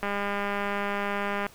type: click train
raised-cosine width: 0.5 ms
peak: -15 dBFS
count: 291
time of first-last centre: 0.03-1.466 s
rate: 202 Hz
effects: pink hiss -52 dBFS RMS until 1.54 s